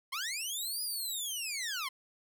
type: linear two-way sweep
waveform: 15% pulse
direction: up then down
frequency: 1001 to 4978 to 1001 Hz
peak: -28 dBFS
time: 0.12-1.89 s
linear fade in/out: 10 ms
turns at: 0.82 s
effects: none